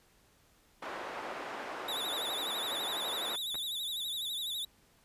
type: band-pass noise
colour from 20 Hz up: white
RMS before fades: -41 dBFS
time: 0.82-3.36 s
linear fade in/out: 5 ms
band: 380 to 1200 Hz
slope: 12 dB/octave
type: tone with vibrato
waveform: 45% pulse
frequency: 3661 Hz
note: A#7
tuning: 32 cents flat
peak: -34 dBFS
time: 1.88-4.65 s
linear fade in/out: 5 ms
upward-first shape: sine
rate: 12 Hz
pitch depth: 110 cents each way
type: clicks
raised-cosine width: 0.5 ms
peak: -29 dBFS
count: 2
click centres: 3.545 / 3.554 s
effects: pink hiss -66 dBFS RMS until 5.04 s + resampled to 32000 Hz